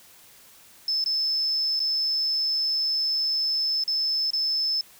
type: tone with dropouts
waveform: sine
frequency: 5250 Hz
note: E8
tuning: 8 cents flat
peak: -22 dBFS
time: 0.88-4.81 s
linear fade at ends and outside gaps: 2 ms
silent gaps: 1.041-1.06 / 1.794-1.801 / 3.838-3.878 / 4.305-4.333 s
effects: white hiss -52 dBFS RMS until 4.99 s